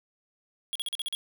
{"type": "tone bursts", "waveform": "square", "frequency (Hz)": 3322, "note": "G#7", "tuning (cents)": 0, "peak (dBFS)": -30, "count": 7, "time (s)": [0.73, 1.15], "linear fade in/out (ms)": 0, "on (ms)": 24, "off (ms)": 42, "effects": []}